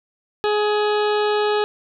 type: harmonic tone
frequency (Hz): 419.5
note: G#4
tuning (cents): +17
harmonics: 1 / 2 / 3 / 4 / 6 / 7 / 8 / 9 / 10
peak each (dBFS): -18 / -24 / -28 / -30 / -34 / -35 / -36 / -37 / -38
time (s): 0.44-1.64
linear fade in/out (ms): 0
effects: none